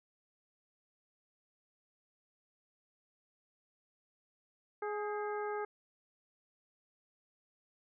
harmonic tone with a mistuned harmonic, 417.9 Hz, G#4, 11 cents sharp, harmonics 1 / 2 / 3 / 4 / 5, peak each -37 / -41 / -44 / -47 / -53 dBFS, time 4.82-5.65 s, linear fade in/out 5 ms, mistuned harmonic 4, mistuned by -61 cents, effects none

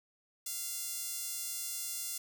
sawtooth tone with high-pass filter, 694 Hz, F5, 11 cents flat, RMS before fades -39 dBFS, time 0.46-2.18 s, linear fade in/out 5 ms, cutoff 7500 Hz, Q 0.96, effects none

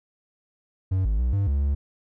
triangle tone with pitch steps, 94.2 / 52.5 / 61.4 / 99.4 / 70.1 / 70.6 Hz, F#2 / G#1 / B1 / G2 / C#2 / C#2, +32 / +19 / -9 / +25 / +20 / +32 cents, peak -18 dBFS, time 0.91-1.75 s, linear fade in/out 10 ms, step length 140 ms, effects none

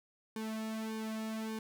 sawtooth tone with flanger, 220 Hz, A3, in tune, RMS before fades -39 dBFS, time 0.36-1.59 s, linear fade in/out 2 ms, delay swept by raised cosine 1.5 to 2.6 ms, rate 1.7 Hz, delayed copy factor -0.8, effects none

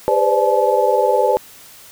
sine tone cluster, 401.5 / 498.3 / 518 / 589 / 862 Hz, G4 / B4 / C5 / D5 / A5, +41 / +15 / -17 / +5 / -36 cents, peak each -20 / -18 / -19 / -19 / -18 dBFS, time 0.08-1.37 s, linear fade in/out 0 ms, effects white hiss -42 dBFS RMS until 1.91 s

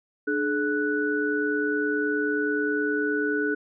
sine tone cluster, 296 / 425.5 / 1481 Hz, D4 / G#4 / F#6, +14 / +42 / +1 cents, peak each -27 dBFS, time 0.27-3.55 s, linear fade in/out 10 ms, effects none

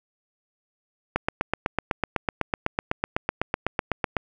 click train, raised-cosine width 0.5 ms, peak -7 dBFS, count 25, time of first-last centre 1.16-4.168 s, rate 7.98 Hz, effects none

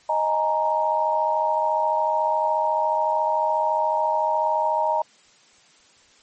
sine chord, D# suspended fourth, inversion none, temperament equal with one note detuned, 622.3 / 838.3 / 932.3 Hz, D#5 / G#5 / A#5, 0 / +16 / 0 cents, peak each -24 / -26 / -21 dBFS, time 0.09-5.02 s, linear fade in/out 5 ms, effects white hiss -55 dBFS RMS until 6.22 s + MP3 32 kbps

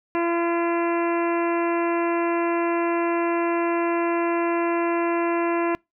harmonic tone with a mistuned harmonic, 340 Hz, F4, 46 cents flat, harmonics 1 / 2 / 3 / 4 / 5 / 6 / 7 / 8, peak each -22 / -28 / -28 / -35 / -35 / -37 / -37 / -38 dBFS, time 0.15-5.75 s, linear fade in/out 0 ms, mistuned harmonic 4, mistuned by +19 cents, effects noise-tail reverb RT60 0.2 s tail -26 dB re dry

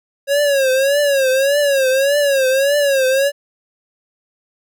square tone with vibrato, 550 Hz, C#5, 14 cents flat, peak -13 dBFS, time 0.27-3.32 s, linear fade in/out 50 ms, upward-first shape triangle, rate 1.7 Hz, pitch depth 120 cents each way, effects none

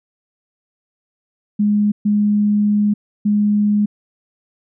sine tone bursts at uneven times, 207.7 Hz, G#3, in tune, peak -12 dBFS, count 3, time 1.59-1.92 / 2.05-2.94 / 3.25-3.86 s, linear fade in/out 10 ms, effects none

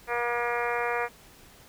harmonic tone, 239 Hz, A#3, 43 cents sharp, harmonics 2 / 3 / 4 / 5 / 6 / 7 / 8 / 9 / 10, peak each -31 / -33 / -34 / -35 / -36 / -36 / -37 / -38 / -38 dBFS, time 0.07-1.09 s, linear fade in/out 50 ms, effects pink hiss -53 dBFS RMS until 1.68 s

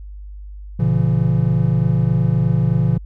triangle chord, A# diminished, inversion none, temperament just, 116.54 / 139.85 / 167.82 Hz, A#2 / C#3 / E3, 0 / +16 / +31 cents, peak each -16 dBFS, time 0.79-2.98 s, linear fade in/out 10 ms, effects added 50 Hz sine -31 dBFS peak until 3.05 s

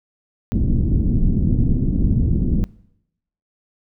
pink low-pass noise, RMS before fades -17 dBFS, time 0.52-2.64 s, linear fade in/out 0 ms, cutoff 270 Hz, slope 24 dB/octave, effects noise-tail reverb RT60 0.8 s tail -22 dB re dry

